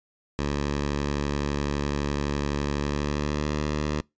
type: tone with pitch glide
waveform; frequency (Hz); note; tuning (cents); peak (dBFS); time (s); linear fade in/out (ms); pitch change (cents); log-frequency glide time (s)
10% pulse; 71.9 to 74.82; D2 to D2; -36 to +33; -17; 0.39-4.01; 0; +69; 2.77-3.55
effects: noise-tail reverb RT60 0.2 s tail -25 dB re dry + resampled to 16000 Hz